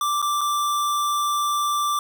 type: tone with dropouts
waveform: square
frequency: 1174.7 Hz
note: D6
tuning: in tune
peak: -21 dBFS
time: 0.01-1.99 s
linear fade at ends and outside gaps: 2 ms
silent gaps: 0.218-0.225 / 0.41-0.413 s
effects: 10-bit